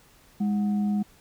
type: tone with frequency modulation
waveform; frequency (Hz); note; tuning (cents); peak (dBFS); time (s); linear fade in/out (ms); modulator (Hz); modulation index
sine; 205.6; G#3; -17; -22; 0.4-1.03; 10; 529; 0.25
effects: pink hiss -57 dBFS RMS until 1.2 s